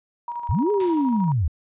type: tone with tremolo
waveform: sine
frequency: 953 Hz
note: A#5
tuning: 38 cents sharp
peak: -26 dBFS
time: 0.28-1.32 s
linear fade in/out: 2 ms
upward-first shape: square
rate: 13 Hz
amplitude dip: 45%
type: linear two-way sweep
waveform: sine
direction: up then down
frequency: 56.7 to 426 to 67.8 Hz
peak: -18 dBFS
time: 0.49-1.48 s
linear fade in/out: 5 ms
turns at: 0.71 s
type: noise with exponential decay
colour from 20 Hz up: white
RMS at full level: -34 dBFS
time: 0.8-1.4 s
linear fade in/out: 1 ms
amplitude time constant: 130 ms
effects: resampled to 8000 Hz